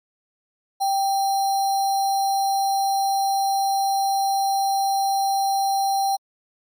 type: tone with sample-and-hold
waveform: sine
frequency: 784 Hz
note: G5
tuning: in tune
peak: -18 dBFS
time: 0.8-6.17 s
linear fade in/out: 20 ms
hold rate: 4900 Hz
effects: MP3 96 kbps